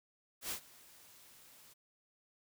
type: noise with ADSR envelope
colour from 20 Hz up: white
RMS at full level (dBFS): -38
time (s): 0.41-1.74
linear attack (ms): 100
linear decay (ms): 90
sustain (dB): -22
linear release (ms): 15
effects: none